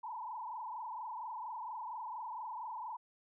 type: tone with frequency modulation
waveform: sine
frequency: 932.3 Hz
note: A#5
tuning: in tune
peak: -40 dBFS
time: 0.03-2.97 s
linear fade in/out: 10 ms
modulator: 24.3 Hz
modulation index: 3.2
effects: none